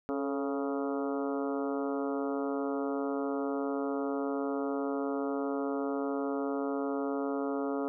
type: harmonic tone with a mistuned harmonic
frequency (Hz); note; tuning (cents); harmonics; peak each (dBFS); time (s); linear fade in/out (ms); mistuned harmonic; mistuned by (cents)
138.59; C#3; 0; 2 / 3 / 4 / 5 / 6 / 7 / 8 / 9 / 10; -33 / -35 / -39 / -41 / -46 / -47 / -48 / -44 / -49; 0.09-7.88; 0; 3; +56
effects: none